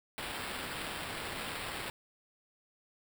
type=noise with sample-and-hold; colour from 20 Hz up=white; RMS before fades=-40 dBFS; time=0.18-1.9 s; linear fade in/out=0 ms; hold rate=6300 Hz; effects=none